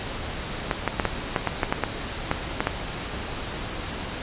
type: clicks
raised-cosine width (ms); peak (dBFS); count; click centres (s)
0.5; -6; 12; 0.712 / 0.877 / 0.998 / 1.053 / 1.362 / 1.473 / 1.632 / 1.725 / 1.837 / 2.314 / 2.605 / 2.671
effects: pink hiss -32 dBFS RMS until 4.22 s + resampled to 8000 Hz